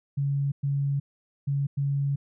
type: tone bursts at uneven times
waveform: sine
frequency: 140.2 Hz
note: C#3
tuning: 20 cents sharp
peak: -23 dBFS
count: 4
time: 0.17-0.52 / 0.63-1 / 1.47-1.67 / 1.77-2.16 s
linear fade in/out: 10 ms
effects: none